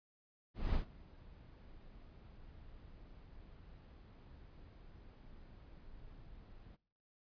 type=noise with ADSR envelope; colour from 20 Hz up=brown; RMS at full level=-33 dBFS; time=0.54-6.77 s; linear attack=200 ms; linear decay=110 ms; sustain=-23 dB; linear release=29 ms; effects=noise-tail reverb RT60 0.6 s tail -24 dB re dry + resampled to 11025 Hz